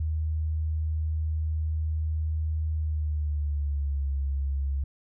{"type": "tone with pitch glide", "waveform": "sine", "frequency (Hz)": [78.3, 68.96], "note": ["D#2", "C#2"], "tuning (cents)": [11, -8], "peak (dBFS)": -25, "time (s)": [0, 4.84], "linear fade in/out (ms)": 5, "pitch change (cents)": -219, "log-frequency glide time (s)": [2.74, 4.11], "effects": []}